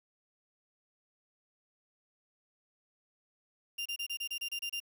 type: tone bursts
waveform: 35% pulse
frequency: 2794 Hz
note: F7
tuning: in tune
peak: -33 dBFS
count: 10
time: 3.78-4.802 s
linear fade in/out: 10 ms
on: 77 ms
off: 28 ms
effects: 10-bit